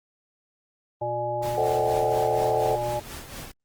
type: harmonic tone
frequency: 119.7 Hz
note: A#2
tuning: 46 cents sharp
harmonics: 1 / 3 / 5 / 7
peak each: -35 / -35 / -28 / -29 dBFS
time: 1.01-3 s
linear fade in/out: 10 ms
type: noise with tremolo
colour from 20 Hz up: pink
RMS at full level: -37 dBFS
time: 1.42-3.52 s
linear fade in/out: 10 ms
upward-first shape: sine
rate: 4.2 Hz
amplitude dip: 55%
type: chord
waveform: sine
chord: A diminished seventh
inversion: none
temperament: just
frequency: 440 / 528 / 633.6 / 760.3 Hz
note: A4 / C5 / Eb5 / Gb5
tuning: 0 / +16 / +31 / +47 cents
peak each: -26 / -31 / -30 / -26 dBFS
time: 1.57-2.76 s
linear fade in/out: 10 ms
effects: Opus 24 kbps